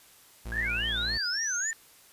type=tone; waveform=40% pulse; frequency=57.2 Hz; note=A#1; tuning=32 cents flat; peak=-34 dBFS; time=0.45-1.18 s; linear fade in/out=10 ms
type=tone with vibrato; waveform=sine; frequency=1610 Hz; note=G6; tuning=46 cents sharp; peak=-32 dBFS; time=0.52-1.73 s; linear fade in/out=0 ms; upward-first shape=sine; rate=3.6 Hz; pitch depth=220 cents each way
type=linear sweep; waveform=sine; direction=up; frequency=1671 to 7040 Hz; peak=-29 dBFS; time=0.56-1.71 s; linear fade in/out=5 ms
effects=white hiss -56 dBFS RMS until 2.12 s + resampled to 32000 Hz